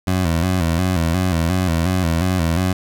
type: tone with vibrato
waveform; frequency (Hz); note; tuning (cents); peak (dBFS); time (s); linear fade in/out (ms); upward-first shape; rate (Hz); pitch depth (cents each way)
20% pulse; 87.31; F2; 0; -11; 0.07-2.73; 5; square; 2.8; 97
effects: none